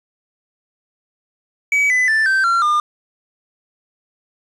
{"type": "tone with pitch steps", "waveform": "triangle", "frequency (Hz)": [2277, 2005, 1766, 1555.2, 1369.6, 1206.2], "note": ["C#7", "B6", "A6", "G6", "F6", "D6"], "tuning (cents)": [46, 26, 6, -14, -34, 46], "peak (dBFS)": -11, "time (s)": [1.72, 2.8], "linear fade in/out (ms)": 2, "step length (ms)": 180, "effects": ["resampled to 24000 Hz", "7-bit"]}